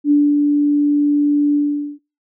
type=tone with ADSR envelope; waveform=sine; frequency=291.4 Hz; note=D4; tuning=13 cents flat; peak=-8 dBFS; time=0.04-1.99 s; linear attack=70 ms; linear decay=240 ms; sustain=-3 dB; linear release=440 ms; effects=noise-tail reverb RT60 0.3 s tail -24 dB re dry